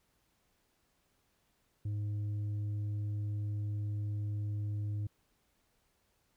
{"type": "tone with tanh clipping", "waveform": "sine", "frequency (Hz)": 103.83, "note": "G#2", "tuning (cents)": 0, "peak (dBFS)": -34, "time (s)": [1.85, 5.07], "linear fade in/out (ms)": 5, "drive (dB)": 4, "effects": ["pink hiss -75 dBFS RMS until 6.36 s"]}